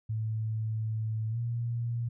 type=tone with pitch glide; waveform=sine; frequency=110 to 117.9 Hz; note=A2 to A#2; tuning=0 to +20 cents; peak=-29 dBFS; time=0.09-2.09 s; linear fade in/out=10 ms; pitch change=+120 cents; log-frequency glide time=1.3-1.38 s; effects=none